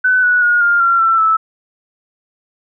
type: tone with pitch steps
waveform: sine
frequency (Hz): 1506 / 1471.6 / 1438 / 1405.1 / 1373.1 / 1341.7 / 1311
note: F#6 / F#6 / F#6 / F6 / F6 / E6 / E6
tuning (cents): +30 / -10 / -50 / +10 / -30 / +30 / -10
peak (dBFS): -9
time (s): 0.04-1.37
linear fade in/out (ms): 10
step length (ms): 190
effects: none